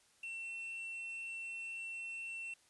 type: tone with quantisation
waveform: triangle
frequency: 2701 Hz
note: E7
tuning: 42 cents sharp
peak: -40 dBFS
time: 0.23-2.54 s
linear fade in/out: 5 ms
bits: 10
effects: white hiss -69 dBFS RMS until 2.69 s + resampled to 24000 Hz